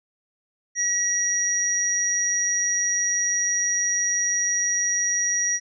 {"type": "tone pair together", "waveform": "sine", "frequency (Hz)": [1920, 5753], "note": ["B6", "F#8"], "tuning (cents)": [-49, -50], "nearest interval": "octave + perfect fifth", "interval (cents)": 1899, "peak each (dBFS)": [-27, -21], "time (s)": [0.75, 5.6], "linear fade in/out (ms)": 50, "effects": []}